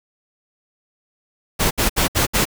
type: noise bursts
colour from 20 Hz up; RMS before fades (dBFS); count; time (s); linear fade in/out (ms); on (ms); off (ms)
pink; -17; 5; 1.59-2.454; 20; 120; 66
effects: none